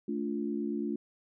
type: chord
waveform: sine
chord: D minor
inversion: second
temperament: equal with one note detuned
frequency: 220 / 288.8 / 349.2 Hz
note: A3 / D4 / F4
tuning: 0 / -29 / 0 cents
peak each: -34 / -35 / -36 dBFS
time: 0.08-0.96 s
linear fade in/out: 5 ms
effects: none